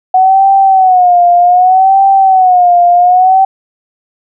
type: tone with vibrato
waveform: sine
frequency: 740 Hz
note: F#5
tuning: in tune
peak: -3 dBFS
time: 0.14-3.45 s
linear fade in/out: 5 ms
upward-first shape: sine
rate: 0.65 Hz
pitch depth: 95 cents each way
effects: none